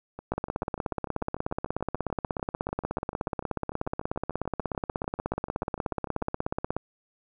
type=two click trains; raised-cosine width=1 ms; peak=-14 / -24 dBFS; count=108 / 42; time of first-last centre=0.32-6.766 / 0.19-6.219 s; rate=16.6 / 6.8 Hz; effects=none